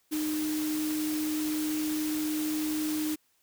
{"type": "tone in noise", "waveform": "sine", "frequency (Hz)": 307, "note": "D#4", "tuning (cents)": -23, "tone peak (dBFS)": -28, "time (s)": [0.11, 3.16], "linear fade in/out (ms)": 20, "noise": "white", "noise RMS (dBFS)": -38, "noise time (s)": [0.11, 3.16], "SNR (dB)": 7, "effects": ["white hiss -70 dBFS RMS until 3.42 s"]}